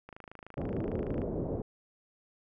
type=click train; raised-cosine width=0.5 ms; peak=-31 dBFS; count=31; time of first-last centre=0.09-1.218 s; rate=26.6 Hz
type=low-pass noise; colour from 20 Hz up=white; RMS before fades=-34 dBFS; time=0.57-1.62 s; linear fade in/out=5 ms; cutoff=490 Hz; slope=24 dB/octave
effects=none